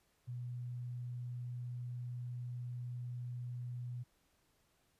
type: tone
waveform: sine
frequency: 122.5 Hz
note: B2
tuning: 14 cents flat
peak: -40 dBFS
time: 0.27-4.04 s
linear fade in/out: 20 ms
effects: pink hiss -75 dBFS RMS until 4.99 s + resampled to 32000 Hz